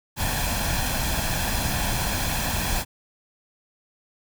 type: noise with comb filter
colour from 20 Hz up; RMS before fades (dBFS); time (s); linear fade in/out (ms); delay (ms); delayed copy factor
pink; -25; 0.16-2.85; 50; 1.2; +0.6
effects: none